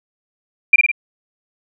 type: tone with echo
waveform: sine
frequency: 2382 Hz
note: D7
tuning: 24 cents sharp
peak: -4 dBFS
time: 0.73-0.76 s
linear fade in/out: 5 ms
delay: 52 ms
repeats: 3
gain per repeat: -4 dB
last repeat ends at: 0.916 s
effects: none